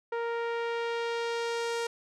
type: tone with low-pass filter sweep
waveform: sawtooth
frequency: 466.2 Hz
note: A#4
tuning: in tune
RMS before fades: -32 dBFS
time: 0.12-1.87 s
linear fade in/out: 5 ms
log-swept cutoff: 1600 to 8200 Hz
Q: 0.89
effects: none

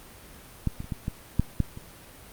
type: clicks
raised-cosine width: 5 ms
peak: -12 / -21 / -28 / -17 / -16 / -8 / -10 / -26 dBFS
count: 8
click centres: 0.673 / 0.804 / 0.844 / 0.922 / 1.081 / 1.396 / 1.603 / 1.774 s
effects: pink hiss -48 dBFS RMS until 2.32 s + Opus 32 kbps

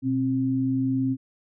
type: tone pair together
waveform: sine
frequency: 123.47 / 264.8 Hz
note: B2 / C4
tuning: 0 / +21 cents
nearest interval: octave + minor second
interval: 1321 cents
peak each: -28 / -22 dBFS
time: 0.02-1.17 s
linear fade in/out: 50 ms
effects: none

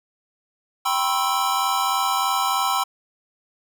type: chord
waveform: square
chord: C major seventh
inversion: second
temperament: equal with one note detuned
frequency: 784 / 987.8 / 1071 / 1318.5 Hz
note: G5 / B5 / C6 / E6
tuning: 0 / 0 / +40 / 0 cents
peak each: -26 dBFS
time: 0.85-2.84 s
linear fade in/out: 10 ms
effects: none

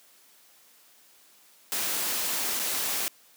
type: noise with dropouts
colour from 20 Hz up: white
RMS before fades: -29 dBFS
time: 1.72-3.08 s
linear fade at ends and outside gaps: 0 ms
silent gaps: 2.592-2.597 s
effects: white hiss -58 dBFS RMS until 3.36 s + high-pass 200 Hz 12 dB/octave

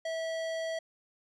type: tone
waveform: square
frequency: 651 Hz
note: E5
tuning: 22 cents flat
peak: -33 dBFS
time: 0.05-0.79 s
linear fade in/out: 5 ms
effects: low-pass 6000 Hz 12 dB/octave

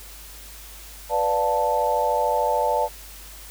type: chord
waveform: sine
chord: B half-diminished seventh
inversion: none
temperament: equal with one note detuned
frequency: 493.9 / 587.3 / 700.9 / 880 Hz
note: B4 / D5 / F5 / A5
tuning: 0 / 0 / +6 / 0 cents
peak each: -26 / -24 / -28 / -22 dBFS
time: 1.09-2.89 s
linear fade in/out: 50 ms
effects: added 50 Hz sine -43 dBFS peak until 3.5 s + white hiss -43 dBFS RMS until 3.5 s

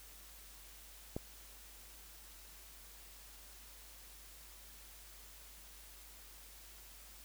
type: click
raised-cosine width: 2 ms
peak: -25 dBFS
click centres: 1.165 s
effects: added 50 Hz sine -59 dBFS peak until 7.24 s + white hiss -57 dBFS RMS until 7.24 s

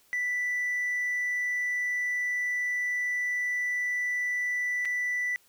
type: tone with dropouts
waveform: triangle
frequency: 1975.5 Hz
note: B6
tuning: in tune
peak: -24 dBFS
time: 0.13-5.36 s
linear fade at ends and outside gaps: 0 ms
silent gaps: 4.851-4.855 s
effects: tanh soft clip ceiling -22 dBFS + white hiss -63 dBFS RMS until 5.48 s

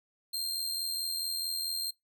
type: tone with amplitude modulation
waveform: sawtooth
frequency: 4186 Hz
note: C8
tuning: in tune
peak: -27 dBFS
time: 0.33-1.91 s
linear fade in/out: 10 ms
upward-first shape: sine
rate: 84.6 Hz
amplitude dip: 45%
effects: noise-tail reverb RT60 0.2 s tail -25 dB re dry

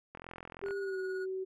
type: click train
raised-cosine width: 0.5 ms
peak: -30 dBFS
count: 25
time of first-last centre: 0.15-0.708 s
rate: 43 Hz
type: tone with pitch glide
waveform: sine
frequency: 396.6 to 378 Hz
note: G4 to F#4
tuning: +20 to +37 cents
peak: -34 dBFS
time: 0.62-1.45 s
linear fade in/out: 20 ms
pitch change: -83 cents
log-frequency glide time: 0.79-0.98 s
type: tone with tremolo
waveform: triangle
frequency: 1453 Hz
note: F#6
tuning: 32 cents flat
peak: -39 dBFS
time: 0.65-1.26 s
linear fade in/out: 20 ms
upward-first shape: triangle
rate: 18 Hz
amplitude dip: 50%
effects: none

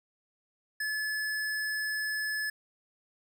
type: tone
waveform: square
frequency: 1720 Hz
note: A6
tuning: 40 cents flat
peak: -31 dBFS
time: 0.8-2.5 s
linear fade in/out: 5 ms
effects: none

